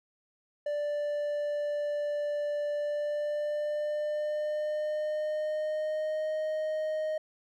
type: tone with pitch glide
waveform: triangle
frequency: 587.3 to 621.5 Hz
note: D5 to D#5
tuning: 0 to -2 cents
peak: -27 dBFS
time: 0.66-7.18 s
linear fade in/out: 5 ms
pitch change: +98 cents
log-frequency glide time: 2.73-6.31 s
effects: none